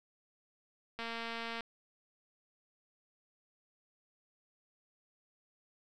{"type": "click train", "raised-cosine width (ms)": 0.3, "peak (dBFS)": -25, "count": 143, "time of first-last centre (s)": [0.99, 1.607], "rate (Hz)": 230, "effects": []}